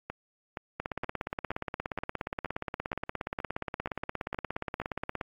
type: two click trains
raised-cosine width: 0.5 ms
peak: -17 / -20 dBFS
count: 76 / 11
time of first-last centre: 0.8-5.212 / 0.1-4.817 s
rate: 17 / 2.12 Hz
effects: AAC 32 kbps